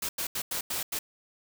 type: noise bursts at uneven times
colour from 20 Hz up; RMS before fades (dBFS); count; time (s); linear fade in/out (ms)
white; -32; 6; 0.02-0.09 / 0.18-0.27 / 0.35-0.42 / 0.51-0.61 / 0.7-0.83 / 0.92-0.99; 5
effects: none